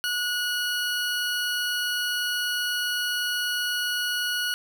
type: tone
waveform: 20% pulse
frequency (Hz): 1459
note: F#6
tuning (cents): -25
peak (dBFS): -20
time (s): 0.04-4.54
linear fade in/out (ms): 0
effects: none